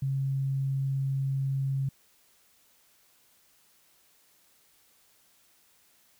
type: tone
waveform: sine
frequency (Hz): 135.8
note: C#3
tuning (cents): -35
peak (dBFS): -26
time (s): 0.02-1.89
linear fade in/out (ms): 5
effects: white hiss -64 dBFS RMS until 6.19 s